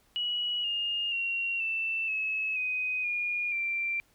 sine tone with pitch steps, 2921 / 2833 / 2748 / 2665 / 2584 / 2506 / 2431 / 2358 Hz, F#7 / F7 / F7 / E7 / E7 / D#7 / D#7 / D7, -23 / +24 / -29 / +18 / -35 / +12 / -41 / +6 cents, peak -28 dBFS, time 0.16-4 s, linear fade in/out 0 ms, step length 480 ms, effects pink hiss -66 dBFS RMS until 4.14 s

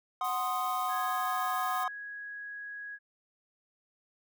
triangle chord, C diminished, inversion second, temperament equal, 740 / 1046.5 / 1244.5 Hz, Gb5 / C6 / Eb6, 0 / 0 / 0 cents, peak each -32 dBFS, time 0.21-1.88 s, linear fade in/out 2 ms
blue noise, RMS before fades -45 dBFS, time 0.24-1.84 s, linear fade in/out 5 ms
sine tone, 1661.2 Hz, G#6, in tune, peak -39 dBFS, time 0.88-2.99 s, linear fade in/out 50 ms
effects none

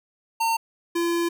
square tone pair in turn, 910 / 340.9 Hz, A#5 / F4, -42 / -42 cents, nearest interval octave + perfect fourth, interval 1700 cents, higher first, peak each -21 / -22 dBFS, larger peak first, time 0.4-0.57 / 0.95-1.29 s, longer second, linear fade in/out 10 ms, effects none

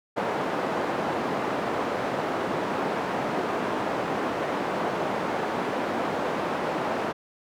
white band-pass noise, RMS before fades -28 dBFS, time 0.16-7.13 s, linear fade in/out 20 ms, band 200 to 860 Hz, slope 12 dB/octave, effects none

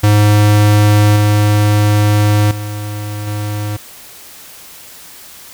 square tone with level steps, 104.5 Hz, G#2, 11 cents sharp, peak -7 / -9 / -21 / -18 dBFS, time 0.03-3.77 s, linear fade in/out 10 ms, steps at 1.16 / 2.51 / 3.27 s, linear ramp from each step 2 ms, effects white hiss -36 dBFS RMS until 5.53 s

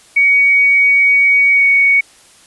sine tone with pitch glide, 2248 to 2232 Hz, C#7 to C#7, +24 to +11 cents, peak -7 dBFS, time 0.16-2.01 s, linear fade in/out 10 ms, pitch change -13 cents, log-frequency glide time 1.54-1.64 s, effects white hiss -45 dBFS RMS until 2.46 s + resampled to 24000 Hz

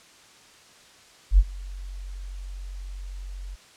sine tone with ADSR envelope, 46.25 Hz, F#1, in tune, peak -9 dBFS, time 1.31-3.56 s, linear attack 72 ms, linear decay 48 ms, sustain -24 dB, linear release 21 ms, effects white hiss -52 dBFS RMS until 3.76 s + low-pass 7000 Hz 12 dB/octave

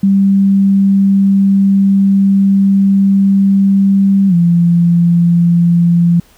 sine tone with pitch glide, 196 to 171.62 Hz, G3 to F3, 0 to -30 cents, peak -6 dBFS, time 0.03-6.2 s, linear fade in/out 5 ms, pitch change -230 cents, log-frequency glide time 4.28-4.34 s, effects pink hiss -47 dBFS RMS until 6.37 s

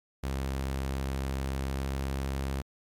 sawtooth tone with pitch glide, 67.1 to 67.57 Hz, C2 to C#2, +44 to -44 cents, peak -26 dBFS, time 0.23-2.62 s, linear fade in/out 10 ms, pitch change +12 cents, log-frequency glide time 1.64-1.94 s, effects MP3 96 kbps

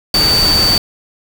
sine tone in noise, 4581 Hz, D8, 44 cents flat, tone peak -10 dBFS, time 0.14-0.78 s, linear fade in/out 2 ms, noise pink, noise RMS -17 dBFS, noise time 0.14-0.78 s, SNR +4 dB, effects none

